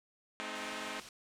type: chord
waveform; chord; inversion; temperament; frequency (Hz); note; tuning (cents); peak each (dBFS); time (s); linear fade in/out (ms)
5% pulse; A diminished; none; equal with one note detuned; 214.4 / 261.6 / 311.1; A3 / C4 / Eb4; -45 / 0 / 0; -32; 0.4-1; 0
type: noise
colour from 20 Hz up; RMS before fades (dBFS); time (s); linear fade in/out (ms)
white; -48; 0.55-1.09; 2
effects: low-pass 7000 Hz 12 dB/octave